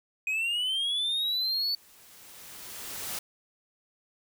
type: linear sweep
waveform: triangle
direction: up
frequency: 2489 to 4500 Hz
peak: -25 dBFS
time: 0.27-1.75 s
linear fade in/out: 2 ms
type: noise with exponential growth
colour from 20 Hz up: white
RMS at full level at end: -34 dBFS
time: 0.89-3.19 s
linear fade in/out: 5 ms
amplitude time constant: 500 ms
effects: none